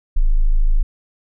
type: tone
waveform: sine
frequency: 26.71 Hz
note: G#0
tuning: 50 cents sharp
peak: -10 dBFS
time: 0.16-0.83 s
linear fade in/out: 10 ms
effects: none